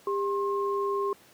sine tone pair together, 400 / 1067.9 Hz, G4 / C6, +35 / +35 cents, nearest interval octave + perfect fourth, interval 1700 cents, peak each -27 / -30 dBFS, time 0.07-1.13 s, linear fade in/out 2 ms, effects pink hiss -56 dBFS RMS until 1.33 s + high-pass 150 Hz 12 dB/octave

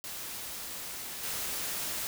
white noise with level steps, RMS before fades -40 / -35 dBFS, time 0.04-2.07 s, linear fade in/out 0 ms, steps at 1.23 s, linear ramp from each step 5 ms, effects none

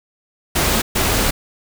pink noise bursts at uneven times, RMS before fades -17 dBFS, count 2, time 0.55-0.82 / 0.95-1.31 s, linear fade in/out 10 ms, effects none

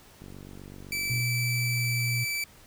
click train, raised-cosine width 3 ms, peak -32 dBFS, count 48, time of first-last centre 0.22-1.201 s, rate 47.9 Hz
sawtooth tone, 2318 Hz, D7, 23 cents flat, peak -25 dBFS, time 0.92-2.44 s, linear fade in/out 2 ms
sine tone with pitch glide, 122.4 to 121.34 Hz, B2 to B2, -15 to -30 cents, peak -27 dBFS, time 1.09-2.25 s, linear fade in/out 20 ms, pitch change -15 cents, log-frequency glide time 1.72-1.88 s
effects pink hiss -54 dBFS RMS until 2.66 s

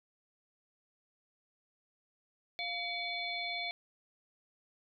harmonic tone with a mistuned harmonic, 698.5 Hz, F5, in tune, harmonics 1 / 3 / 5 / 6, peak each -42 / -38 / -41 / -43 dBFS, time 2.59-3.71 s, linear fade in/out 0 ms, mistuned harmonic 3, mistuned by +130 cents, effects none

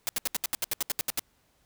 white noise bursts, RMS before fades -28 dBFS, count 13, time 0.07-1.194 s, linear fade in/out 0 ms, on 20 ms, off 72 ms, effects pink hiss -68 dBFS RMS until 1.65 s

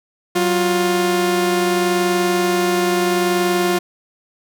sawtooth tone pair together, 186.71 / 352.7 Hz, F#3 / F4, +16 / +17 cents, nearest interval major seventh, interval 1101 cents, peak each -18 / -12 dBFS, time 0.35-3.79 s, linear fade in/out 10 ms, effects none

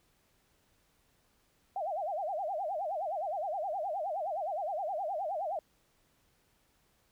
sine tone with vibrato, 698.5 Hz, F5, in tune, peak -32 dBFS, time 1.76-5.59 s, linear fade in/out 2 ms, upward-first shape sine, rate 9.6 Hz, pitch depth 260 cents each way, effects pink hiss -71 dBFS RMS until 7.11 s

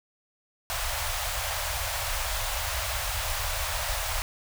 pink band-stop noise, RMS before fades -30 dBFS, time 0.7-4.22 s, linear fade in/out 0 ms, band 100 to 570 Hz, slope 48 dB/octave, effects none

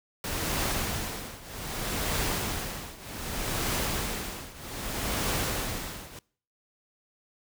pink noise with tremolo, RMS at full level -28 dBFS, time 0.24-6.19 s, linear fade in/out 2 ms, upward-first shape triangle, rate 0.64 Hz, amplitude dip 90%, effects noise-tail reverb RT60 0.5 s tail -24 dB re dry

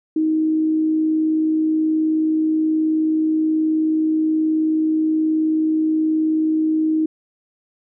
sine tone with amplitude modulation, 314.3 Hz, D#4, 18 cents sharp, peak -14 dBFS, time 0.16-7.06 s, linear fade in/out 5 ms, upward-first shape sine, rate 58.8 Hz, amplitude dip 25%, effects none

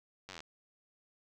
slowing click train, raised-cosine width 0.2 ms, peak -28 dBFS, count 11, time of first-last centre 0.29-0.405 s, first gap 10 ms, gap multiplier 1.03, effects none

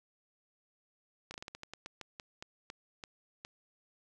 slowing click train, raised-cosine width 0.2 ms, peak -26 dBFS, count 15, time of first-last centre 1.31-3.449 s, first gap 31 ms, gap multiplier 1.22, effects none

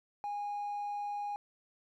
triangle tone, 821 Hz, G#5, 20 cents flat, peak -32 dBFS, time 0.24-1.36 s, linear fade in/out 0 ms, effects tanh soft clip ceiling -30 dBFS

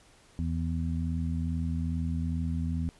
harmonic tone, 82.41 Hz, E2, in tune, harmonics 1 / 2 / 3, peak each -30 / -33 / -35 dBFS, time 0.39-2.89 s, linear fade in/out 0 ms, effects pink hiss -59 dBFS RMS until 2.99 s + resampled to 24000 Hz

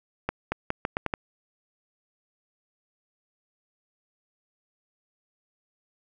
accelerating click train, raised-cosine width 0.5 ms, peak -11 dBFS, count 7, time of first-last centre 0.29-1.139 s, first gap 230 ms, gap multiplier 0.8, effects none

